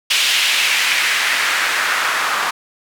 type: noise with band-pass filter sweep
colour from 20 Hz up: white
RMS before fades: -17 dBFS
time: 0.1-2.51 s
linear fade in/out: 10 ms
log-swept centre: 3000 to 1200 Hz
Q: 1.8
effects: none